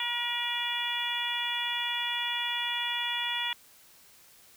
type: harmonic tone with a mistuned harmonic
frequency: 478.2 Hz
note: A#4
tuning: 44 cents sharp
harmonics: 2 / 3 / 4 / 5 / 6 / 7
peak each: -37 / -42 / -36 / -37 / -35 / -33 dBFS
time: 0-3.53 s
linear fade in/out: 2 ms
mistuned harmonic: 7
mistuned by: +26 cents
effects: white hiss -57 dBFS RMS until 4.56 s